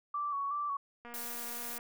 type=tone with vibrato; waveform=sine; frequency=1143 Hz; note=D6; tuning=47 cents flat; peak=-32 dBFS; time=0.14-0.77 s; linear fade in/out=5 ms; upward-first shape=square; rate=2.7 Hz; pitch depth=39 cents each way
type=click train; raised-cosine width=0.5 ms; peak=-34 dBFS; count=177; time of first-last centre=1.05-1.789 s; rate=238 Hz
type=noise; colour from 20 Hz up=blue; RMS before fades=-41 dBFS; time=1.14-1.78 s; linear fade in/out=0 ms
effects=none